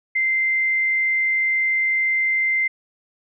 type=tone; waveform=sine; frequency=2083 Hz; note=C7; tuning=8 cents flat; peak=-17 dBFS; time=0.15-2.68 s; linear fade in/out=10 ms; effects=none